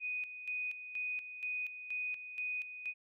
sine tone with tremolo, 2489 Hz, D#7, in tune, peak -35 dBFS, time 0-2.94 s, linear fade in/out 50 ms, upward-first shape square, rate 2.1 Hz, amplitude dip 65%, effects none

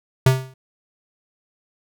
square tone with exponential decay, 130.81 Hz, C3, in tune, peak -9 dBFS, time 0.26-0.54 s, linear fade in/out 5 ms, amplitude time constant 60 ms, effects none

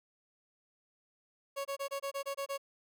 30% pulse tone bursts, 554.4 Hz, C#5, in tune, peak -32 dBFS, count 9, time 1.56-2.579 s, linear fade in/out 20 ms, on 91 ms, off 25 ms, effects none

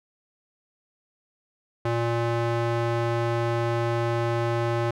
square tone with band-pass filter, 117.3 Hz, A#2, 11 cents sharp, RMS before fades -25 dBFS, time 1.85-4.91 s, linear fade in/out 5 ms, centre 680 Hz, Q 0.53, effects none

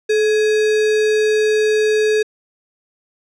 sine tone with sample-and-hold, 430 Hz, A4, 40 cents flat, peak -12 dBFS, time 0.09-2.23 s, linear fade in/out 10 ms, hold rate 2100 Hz, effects low-pass 6000 Hz 12 dB/octave

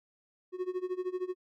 triangle tone with tremolo, 366.4 Hz, F#4, 17 cents flat, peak -27 dBFS, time 0.52-1.35 s, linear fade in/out 50 ms, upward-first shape sine, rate 13 Hz, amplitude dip 90%, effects none

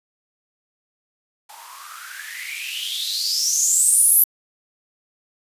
violet noise with band-pass filter sweep, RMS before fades -21 dBFS, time 1.49-4.24 s, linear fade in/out 5 ms, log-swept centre 830 to 12000 Hz, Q 9.9, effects resampled to 32000 Hz

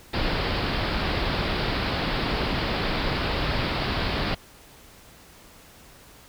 pink low-pass noise, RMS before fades -26 dBFS, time 0.13-4.35 s, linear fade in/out 10 ms, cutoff 5000 Hz, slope 96 dB/octave, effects pink hiss -50 dBFS RMS until 6.28 s

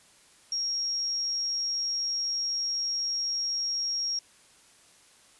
sine tone, 5588 Hz, F8, in tune, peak -27 dBFS, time 0.52-4.19 s, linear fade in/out 2 ms, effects white hiss -58 dBFS RMS until 5.39 s + resampled to 24000 Hz

